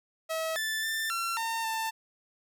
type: tone with pitch steps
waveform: sawtooth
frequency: 644 / 1758 / 1782 / 1360 / 909 / 892 Hz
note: E5 / A6 / A6 / F6 / A#5 / A5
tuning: -41 / -2 / +22 / -46 / -44 / +23 cents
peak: -26 dBFS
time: 0.29-1.91 s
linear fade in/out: 20 ms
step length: 270 ms
effects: none